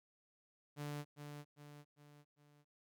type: tone with echo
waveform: sawtooth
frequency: 146.6 Hz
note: D3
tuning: 3 cents flat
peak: -38 dBFS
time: 0.76-1.05 s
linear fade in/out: 50 ms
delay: 400 ms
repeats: 4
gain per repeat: -6 dB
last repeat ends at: 2.65 s
effects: none

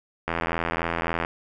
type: click train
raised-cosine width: 0.5 ms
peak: -10 dBFS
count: 82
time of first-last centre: 0.28-1.249 s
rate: 83.6 Hz
effects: none

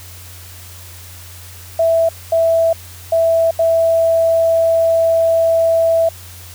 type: tone bursts at uneven times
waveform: sine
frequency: 659.3 Hz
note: E5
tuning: in tune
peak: -10 dBFS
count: 4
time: 1.79-2.09 / 2.32-2.73 / 3.12-3.51 / 3.59-6.09 s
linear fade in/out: 5 ms
effects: added 89 Hz sine -36 dBFS peak until 6.54 s + white hiss -38 dBFS RMS until 6.54 s

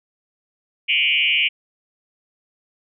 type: tone with frequency modulation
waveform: sine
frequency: 2637 Hz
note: E7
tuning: in tune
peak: -15 dBFS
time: 0.88-1.49 s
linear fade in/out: 20 ms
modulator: 148 Hz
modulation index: 2.8
effects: none

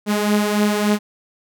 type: beating tone pair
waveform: sawtooth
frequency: 207.7 / 211.2 Hz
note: G#3 / G#3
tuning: 0 / +29 cents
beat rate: 3.5 Hz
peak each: -13 / -18 dBFS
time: 0.06-0.99 s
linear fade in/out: 50 ms
effects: none

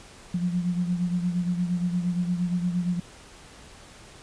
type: beating tone pair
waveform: sine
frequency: 175.9 / 184.5 Hz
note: F3 / F#3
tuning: +13 / -5 cents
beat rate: 8.6 Hz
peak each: -24 / -31 dBFS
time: 0.34-3 s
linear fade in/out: 5 ms
effects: pink hiss -48 dBFS RMS until 4.22 s + resampled to 22050 Hz

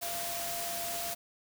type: tone in noise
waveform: sine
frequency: 688 Hz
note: F5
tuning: 26 cents flat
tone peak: -39 dBFS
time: 0.01-1.15 s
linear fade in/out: 20 ms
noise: white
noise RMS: -37 dBFS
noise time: 0.01-1.15 s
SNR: -5 dB
effects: none

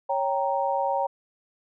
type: chord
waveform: sine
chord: G diminished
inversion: second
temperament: equal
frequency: 554.4 / 784 / 932.3 Hz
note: Db5 / G5 / Bb5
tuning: 0 / 0 / 0 cents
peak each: -27 dBFS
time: 0.09-1.07 s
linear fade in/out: 10 ms
effects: none

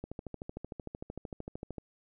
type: click train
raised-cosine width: 2 ms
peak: -26 dBFS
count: 24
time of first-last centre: 0.04-1.782 s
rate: 13.2 Hz
effects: none

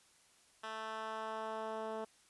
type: tone with band-pass filter sweep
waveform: 10% pulse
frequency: 220 Hz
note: A3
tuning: in tune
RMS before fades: -42 dBFS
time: 0.63-2.05 s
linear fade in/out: 10 ms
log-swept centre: 1800 to 500 Hz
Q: 0.91
effects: white hiss -67 dBFS RMS until 2.29 s + resampled to 24000 Hz

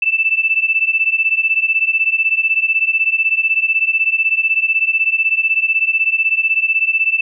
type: beating tone pair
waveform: sine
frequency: 2637 / 2653 Hz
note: E7 / E7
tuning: 0 / +10 cents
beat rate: 16 Hz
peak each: -16 / -15 dBFS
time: 0.02-7.21 s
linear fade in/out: 5 ms
effects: none

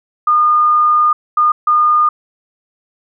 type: tone bursts at uneven times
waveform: sine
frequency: 1218 Hz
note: D#6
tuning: 37 cents flat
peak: -8 dBFS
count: 3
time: 0.27-1.13 / 1.37-1.52 / 1.67-2.09 s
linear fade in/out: 5 ms
effects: none

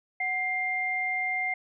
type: tone pair together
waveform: sine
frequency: 742.5 / 2100 Hz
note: F#5 / C7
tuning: +6 / +6 cents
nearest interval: octave + tritone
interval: 1800 cents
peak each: -33 / -27 dBFS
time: 0.2-1.54 s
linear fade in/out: 5 ms
effects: none

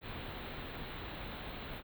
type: band-stop noise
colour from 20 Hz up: pink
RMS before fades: -44 dBFS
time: 0.01-1.83 s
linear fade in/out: 50 ms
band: 4100 to 16000 Hz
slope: 96 dB/octave
effects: none

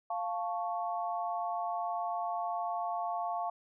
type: chord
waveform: sine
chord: F augmented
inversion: none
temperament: equal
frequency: 698.5 / 880 / 1108.7 Hz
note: F5 / A5 / C#6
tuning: 0 / 0 / 0 cents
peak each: -34 / -38 / -39 dBFS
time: 0.1-3.5 s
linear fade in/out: 5 ms
effects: none

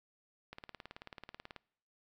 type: click train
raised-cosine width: 0.3 ms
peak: -30 dBFS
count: 20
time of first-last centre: 0.53-1.563 s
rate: 18.4 Hz
effects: noise-tail reverb RT60 0.7 s tail -25 dB re dry

